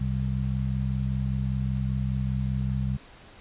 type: harmonic tone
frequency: 65.1 Hz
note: C2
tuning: 8 cents flat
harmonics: 1 / 2 / 3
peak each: -30 / -27 / -31 dBFS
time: 0-2.97 s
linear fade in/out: 10 ms
effects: pink hiss -50 dBFS RMS until 3.4 s + resampled to 8000 Hz